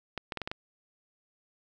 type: clicks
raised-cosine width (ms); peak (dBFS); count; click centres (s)
0.3; -18; 6; 0.177 / 0.322 / 0.373 / 0.417 / 0.475 / 0.515
effects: none